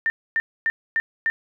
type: tone bursts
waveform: sine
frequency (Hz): 1802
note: A6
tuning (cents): +41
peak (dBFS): -18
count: 5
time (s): 0.06-1.3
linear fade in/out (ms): 0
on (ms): 40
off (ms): 260
effects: none